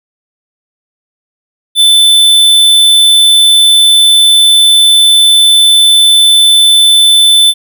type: tone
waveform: square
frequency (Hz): 3520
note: A7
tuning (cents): 0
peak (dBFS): -3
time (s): 1.75-7.54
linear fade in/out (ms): 50
effects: none